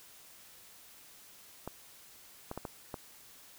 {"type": "clicks", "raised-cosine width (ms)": 1, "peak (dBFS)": -24, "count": 5, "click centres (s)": [1.676, 2.514, 2.576, 2.652, 2.942], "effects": ["white hiss -56 dBFS RMS until 3.58 s"]}